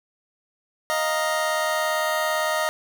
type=chord; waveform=25% pulse; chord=Eb suspended second; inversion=none; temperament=just; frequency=622.3 / 700 / 933.4 Hz; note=Eb5 / F5 / Bb5; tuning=0 / +4 / +2 cents; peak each=-20 / -26 / -25 dBFS; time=0.9-2.69 s; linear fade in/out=0 ms; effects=none